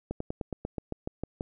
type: slowing click train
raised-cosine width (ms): 2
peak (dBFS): -19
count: 11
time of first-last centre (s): 0.11-1.409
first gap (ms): 94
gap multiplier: 1.07
effects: none